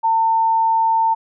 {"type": "tone", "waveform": "sine", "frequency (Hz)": 900, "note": "A5", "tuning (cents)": 39, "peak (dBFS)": -13, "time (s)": [0.03, 1.15], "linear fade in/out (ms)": 20, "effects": []}